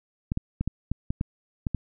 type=clicks; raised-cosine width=5 ms; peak=-14 dBFS; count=9; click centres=0.319 / 0.374 / 0.61 / 0.676 / 0.916 / 1.105 / 1.211 / 1.668 / 1.747 s; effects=none